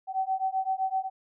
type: beating tone pair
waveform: sine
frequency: 759 / 766.8 Hz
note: F#5 / G5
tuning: +44 / -38 cents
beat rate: 7.8 Hz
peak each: -29 dBFS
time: 0.07-1.1 s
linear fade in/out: 50 ms
effects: none